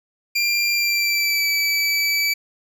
25% pulse tone with pitch glide, 2382 to 2305 Hz, D7 to D7, +24 to -33 cents, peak -14 dBFS, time 0.35-2.34 s, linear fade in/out 10 ms, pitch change -57 cents, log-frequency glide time 0.73-1.47 s, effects none

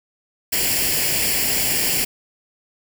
white noise with comb filter, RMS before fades -20 dBFS, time 0.52-2.05 s, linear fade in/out 10 ms, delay 0.4 ms, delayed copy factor +0.7, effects none

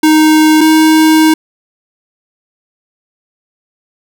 square tone pair in turn, 311.1 / 314.9 Hz, D#4 / D#4, 0 / +21 cents, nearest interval unison, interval 21 cents, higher second, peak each -5 dBFS, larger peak neither, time 0.03-0.61 / 0.61-1.34 s, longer second, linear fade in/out 5 ms, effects none

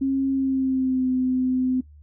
sine tone with pitch glide, 270 to 256 Hz, C#4 to C4, -45 to -38 cents, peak -19 dBFS, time 0.01-1.81 s, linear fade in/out 10 ms, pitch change -93 cents, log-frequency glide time 0.3-1.09 s, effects noise-tail reverb RT60 0.1 s tail -17 dB re dry + added 74 Hz sine -45 dBFS peak until 2.02 s

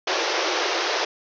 pink band-pass noise, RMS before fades -24 dBFS, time 0.07-1.05 s, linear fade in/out 5 ms, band 330 to 6100 Hz, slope 96 dB/octave, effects none

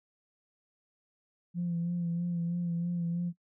sine tone with vibrato, 172 Hz, F3, 26 cents flat, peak -28 dBFS, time 1.54-3.33 s, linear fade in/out 50 ms, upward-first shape sine, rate 3.1 Hz, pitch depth 32 cents each way, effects noise-tail reverb RT60 0.1 s tail -20 dB re dry + tanh soft clip ceiling -25 dBFS

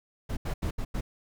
brown noise bursts at uneven times, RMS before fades -30 dBFS, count 5, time 0.29-0.37 / 0.45-0.54 / 0.62-0.71 / 0.78-0.85 / 0.94-1.01 s, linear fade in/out 10 ms, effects none

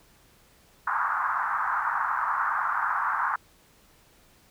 white band-pass noise, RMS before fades -27 dBFS, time 0.87-3.36 s, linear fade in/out 5 ms, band 880 to 1500 Hz, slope 48 dB/octave, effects pink hiss -59 dBFS RMS until 4.5 s

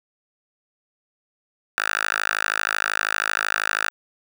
5% pulse tone with high-pass filter, 52.8 Hz, G#1, 29 cents sharp, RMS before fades -24 dBFS, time 1.78-3.9 s, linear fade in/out 0 ms, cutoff 1400 Hz, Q 3.3, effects none

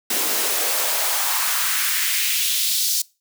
white noise with high-pass filter sweep, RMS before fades -21 dBFS, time 0.1-3.02 s, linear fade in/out 5 ms, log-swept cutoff 270 to 5000 Hz, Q 1.8, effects noise-tail reverb RT60 0.3 s tail -23 dB re dry

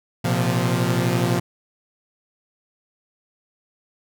sawtooth chord, Bb suspended second, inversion none, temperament equal with one note detuned, 116.54 / 128.57 / 174.61 Hz, Bb2 / C3 / F3, 0 / -30 / 0 cents, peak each -19 dBFS, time 0.24-1.4 s, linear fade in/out 10 ms, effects none

